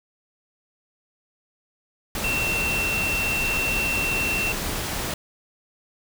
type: tone in noise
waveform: sine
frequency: 2700 Hz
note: E7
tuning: 41 cents sharp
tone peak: -23 dBFS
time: 2.24-4.52 s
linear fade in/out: 2 ms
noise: pink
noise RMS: -28 dBFS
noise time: 2.15-5.14 s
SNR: +2 dB
effects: none